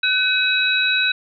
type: tone cluster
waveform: sine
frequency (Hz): 1508 / 2548 / 3887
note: F#6 / D#7 / B7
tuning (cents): +32 / +41 / -28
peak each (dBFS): -20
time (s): 0.03-1.12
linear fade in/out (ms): 5
effects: none